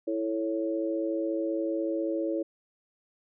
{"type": "chord", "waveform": "sine", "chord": "A major", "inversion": "second", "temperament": "equal", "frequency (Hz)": [329.6, 440, 554.4], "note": ["E4", "A4", "C#5"], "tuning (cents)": [0, 0, 0], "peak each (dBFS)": [-29, -35, -32], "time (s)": [0.07, 2.43], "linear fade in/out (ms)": 10, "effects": []}